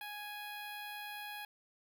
10% pulse tone with notch filter, 830.6 Hz, G#5, in tune, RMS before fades -45 dBFS, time 0.01-1.45 s, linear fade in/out 2 ms, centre 6100 Hz, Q 0.77, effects none

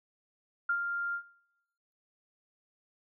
sine tone with ADSR envelope, 1396.9 Hz, F6, in tune, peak -25 dBFS, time 0.69-1.23 s, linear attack 6 ms, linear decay 68 ms, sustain -6 dB, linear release 89 ms, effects noise-tail reverb RT60 1.0 s tail -19 dB re dry

